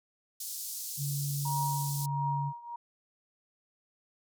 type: band-pass noise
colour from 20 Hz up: white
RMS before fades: -39 dBFS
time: 0.4-2.06 s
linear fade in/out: 5 ms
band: 4600 to 16000 Hz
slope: 24 dB/octave
type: tone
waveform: sine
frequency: 142.3 Hz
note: C#3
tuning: 46 cents sharp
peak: -31 dBFS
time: 0.97-2.53 s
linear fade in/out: 50 ms
type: tone with tremolo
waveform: sine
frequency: 946 Hz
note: A#5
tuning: 25 cents sharp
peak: -29 dBFS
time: 1.45-2.76 s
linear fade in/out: 5 ms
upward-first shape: triangle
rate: 1.5 Hz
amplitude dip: 90%
effects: none